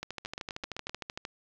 two click trains, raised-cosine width 0.2 ms, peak -19 / -20 dBFS, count 17 / 6, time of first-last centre 0.03-1.251 / 0.25-0.895 s, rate 13.1 / 7.75 Hz, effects low-pass 6000 Hz 12 dB/octave + 9-bit

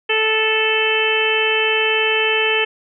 harmonic tone, 438.4 Hz, A4, 6 cents flat, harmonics 1 / 2 / 3 / 4 / 5 / 6 / 7, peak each -20 / -26 / -29 / -23 / -25 / -19 / -22 dBFS, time 0.09-2.65 s, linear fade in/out 10 ms, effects none

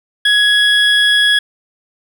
triangle tone pair together, 1672 / 3344 Hz, G#6 / G#7, +11 / +11 cents, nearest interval octave, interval 1200 cents, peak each -10 dBFS, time 0.25-1.39 s, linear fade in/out 5 ms, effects none

